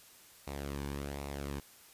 sawtooth tone with flanger, 70.5 Hz, C#2, 30 cents sharp, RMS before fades -40 dBFS, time 0.47-1.6 s, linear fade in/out 5 ms, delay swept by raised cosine 0.62 to 1.55 ms, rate 1.3 Hz, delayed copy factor -0.55, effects white hiss -58 dBFS RMS until 1.93 s + resampled to 32000 Hz

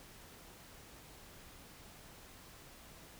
silence, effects pink hiss -56 dBFS RMS until 3.19 s

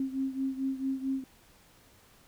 sine beating tone pair, 266 / 270.5 Hz, C4 / C#4, +29 / -42 cents, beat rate 4.5 Hz, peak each -31 / -35 dBFS, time 0-1.24 s, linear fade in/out 2 ms, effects pink hiss -60 dBFS RMS until 2.27 s

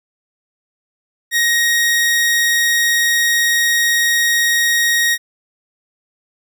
sawtooth tone, 1878 Hz, A#6, 12 cents sharp, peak -9 dBFS, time 1.31-5.18 s, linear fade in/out 50 ms, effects none

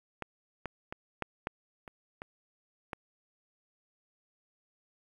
clicks, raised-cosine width 0.5 ms, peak -21 / -21 / -23 / -17 / -17 / -29 / -25 / -21 dBFS, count 8, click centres 0.223 / 0.657 / 0.925 / 1.223 / 1.471 / 1.878 / 2.219 / 2.932 s, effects 9-bit

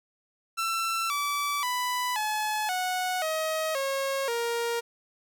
sawtooth tone with pitch steps, 1341 / 1154 / 993.1 / 854.6 / 735.4 / 632.9 / 544.6 / 468.7 Hz, E6 / D6 / B5 / G#5 / F#5 / D#5 / C#5 / A#4, +29 / -31 / +9 / +49 / -11 / +29 / -31 / +9 cents, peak -23 dBFS, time 0.57-4.81 s, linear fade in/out 20 ms, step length 530 ms, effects none

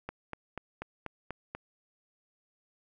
click train, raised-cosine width 0.5 ms, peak -22 dBFS, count 7, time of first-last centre 0.09-1.55 s, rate 4.11 Hz, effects none

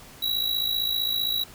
square tone with amplitude modulation, 3888 Hz, B7, 28 cents flat, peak -21 dBFS, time 0.22-1.44 s, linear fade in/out 10 ms, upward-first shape sine, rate 55.4 Hz, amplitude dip 70%, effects pink hiss -47 dBFS RMS until 1.54 s

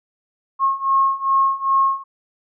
sine beating tone pair, 1082 / 1084.5 Hz, C#6 / C#6, -42 / -38 cents, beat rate 2.5 Hz, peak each -19 / -17 dBFS, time 0.59-2.04 s, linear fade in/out 50 ms, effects none

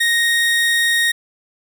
30% pulse tone, 1864.7 Hz, A#6, in tune, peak -11 dBFS, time 0-1.12 s, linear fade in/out 10 ms, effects none

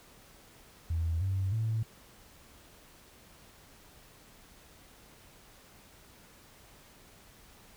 sine tone with pitch steps, 82.41 / 95.76 / 111.28 Hz, E2 / G2 / A2, 0 / -40 / +20 cents, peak -27 dBFS, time 0.9-1.83 s, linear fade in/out 5 ms, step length 310 ms, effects tanh soft clip ceiling -23 dBFS + pink hiss -57 dBFS RMS until 7.76 s

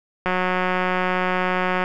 click train, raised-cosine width 0.5 ms, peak -7 dBFS, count 290, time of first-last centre 0.26-1.839 s, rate 183 Hz, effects none

